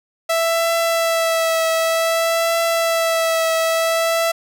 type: tone with vibrato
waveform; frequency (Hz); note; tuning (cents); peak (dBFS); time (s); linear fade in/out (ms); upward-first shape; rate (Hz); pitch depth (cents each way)
sawtooth; 659.3; E5; 0; -12; 0.29-4.32; 10; triangle; 0.54; 24
effects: none